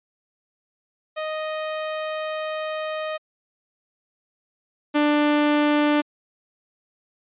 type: tone pair in turn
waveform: sawtooth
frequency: 622.3 / 295.9 Hz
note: D#5 / D4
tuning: 0 / +13 cents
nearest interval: octave + minor second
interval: 1287 cents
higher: first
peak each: -22 / -13 dBFS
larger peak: second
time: 1.16-3.18 / 4.94-6.02 s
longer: first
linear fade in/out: 20 ms
effects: resampled to 8000 Hz